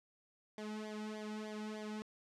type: tone with flanger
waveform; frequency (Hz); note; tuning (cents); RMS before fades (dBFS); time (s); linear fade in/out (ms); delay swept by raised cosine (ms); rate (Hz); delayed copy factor
sawtooth; 213.8; A3; -49; -44; 0.58-2.02; 0; 0.73 to 1.83; 3.3; -0.95
effects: low-pass 7000 Hz 12 dB/octave